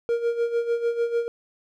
triangle tone with tremolo, 468.9 Hz, A#4, 10 cents sharp, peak -17 dBFS, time 0.09-1.28 s, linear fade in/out 0 ms, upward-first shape sine, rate 6.7 Hz, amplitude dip 70%, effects none

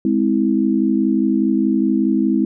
sine chord, Ab augmented, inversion none, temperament just, 207.7 / 259.6 / 324.5 Hz, Ab3 / C4 / E4, 0 / -13 / -27 cents, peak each -18 dBFS, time 0.05-2.45 s, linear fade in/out 2 ms, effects none

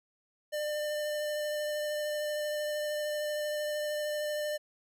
square tone with vibrato, 599 Hz, D5, 34 cents sharp, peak -32 dBFS, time 0.52-4.58 s, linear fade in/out 20 ms, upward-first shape sine, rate 13 Hz, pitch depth 10 cents each way, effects none

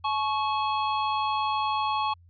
square tone pair together, 857.1 / 1105 Hz, A5 / C#6, -46 / -6 cents, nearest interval major third, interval 440 cents, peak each -28 dBFS, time 0.04-2.14 s, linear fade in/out 10 ms, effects added 86 Hz sine -52 dBFS peak until 2.29 s + resampled to 11025 Hz

